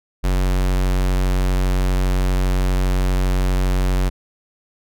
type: tone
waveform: square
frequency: 46.25 Hz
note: F#1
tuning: in tune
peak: -16 dBFS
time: 0.23-4.1 s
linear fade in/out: 20 ms
effects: none